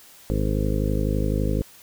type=harmonic tone; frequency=51.91 Hz; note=G#1; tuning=in tune; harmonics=1 / 2 / 3 / 4 / 5 / 6 / 8 / 9 / 10; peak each=-24 / -27 / -29 / -30 / -31 / -32 / -33 / -34 / -34 dBFS; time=0.3-1.62 s; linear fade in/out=0 ms; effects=white hiss -49 dBFS RMS until 1.82 s